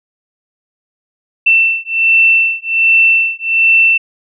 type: beating tone pair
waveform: sine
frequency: 2680 / 2681.3 Hz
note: E7 / E7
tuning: +28 / +29 cents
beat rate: 1.3 Hz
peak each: -11 dBFS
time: 1.46-3.98 s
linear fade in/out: 10 ms
effects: none